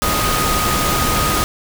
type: tone in noise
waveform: sine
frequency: 1244.5 Hz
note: D#6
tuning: in tune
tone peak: -20 dBFS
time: 0.02-1.44 s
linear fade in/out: 0 ms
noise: pink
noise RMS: -18 dBFS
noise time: 0.02-1.44 s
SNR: -5 dB
effects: none